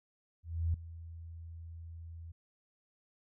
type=tone with ADSR envelope; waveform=sine; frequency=83 Hz; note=E2; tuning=12 cents sharp; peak=-27 dBFS; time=0.43-2.32 s; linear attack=310 ms; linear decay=4 ms; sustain=-17 dB; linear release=9 ms; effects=none